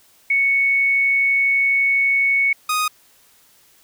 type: tone pair in turn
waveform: sine / sawtooth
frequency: 2217 / 1244.2 Hz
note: C#7 / D#6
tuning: 0 / 0 cents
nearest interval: minor seventh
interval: 1000 cents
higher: first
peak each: -14 dBFS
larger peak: neither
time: 0.3-2.53 / 2.69-2.88 s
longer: first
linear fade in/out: 5 ms
effects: white hiss -54 dBFS RMS until 3.83 s

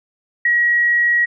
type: tone with ADSR envelope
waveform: sine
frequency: 1907 Hz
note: A#6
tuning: 39 cents sharp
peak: -10 dBFS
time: 0.45-1.26 s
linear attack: 6 ms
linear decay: 3 ms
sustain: -2 dB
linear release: 18 ms
effects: none

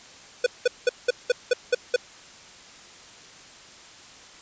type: tone bursts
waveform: square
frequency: 493.9 Hz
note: B4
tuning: in tune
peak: -17 dBFS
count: 8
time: 0.44-1.962 s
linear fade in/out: 5 ms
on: 24 ms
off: 190 ms
effects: white hiss -47 dBFS RMS until 4.41 s + resampled to 16000 Hz

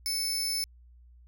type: tone pair together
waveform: sawtooth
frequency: 2217 / 5273 Hz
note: C#7 / E8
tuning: 0 / 0 cents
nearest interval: octave + minor third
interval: 1500 cents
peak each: -37 / -26 dBFS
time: 0.06-0.64 s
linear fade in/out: 0 ms
effects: added 60 Hz sine -52 dBFS peak until 1.27 s

